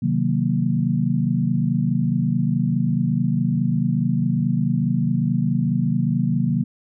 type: chord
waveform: sine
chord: C half-diminished seventh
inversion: none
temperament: equal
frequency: 130.81 / 155.56 / 185 / 233.1 Hz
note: C3 / Eb3 / Gb3 / Bb3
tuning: 0 / 0 / 0 / 0 cents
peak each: -23 dBFS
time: 0.02-6.64 s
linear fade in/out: 10 ms
effects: none